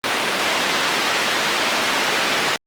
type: band-pass noise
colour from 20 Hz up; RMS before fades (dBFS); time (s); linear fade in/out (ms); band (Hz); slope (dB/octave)
white; -20; 0.04-2.56; 0; 230 to 3000; 12
effects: Opus 24 kbps